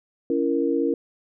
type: chord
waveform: sine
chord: A# diminished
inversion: first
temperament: just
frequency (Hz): 279.7 / 335.6 / 466.2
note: C#4 / E4 / A#4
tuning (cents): +16 / +31 / 0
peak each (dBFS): -24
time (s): 0.3-0.94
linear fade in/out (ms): 2
effects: none